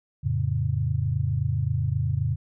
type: chord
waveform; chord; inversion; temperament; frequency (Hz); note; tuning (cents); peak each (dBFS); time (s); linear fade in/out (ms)
sine; F augmented; none; equal with one note detuned; 87.31 / 110.89 / 138.59; F2 / A2 / C#3; 0 / +14 / 0; -28 / -26 / -26; 0.23-2.36; 20
effects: none